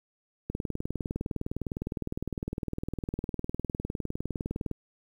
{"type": "click train", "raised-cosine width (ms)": 3, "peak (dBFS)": -19, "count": 84, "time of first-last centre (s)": [0.5, 4.713], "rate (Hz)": 19.7, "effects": ["9-bit"]}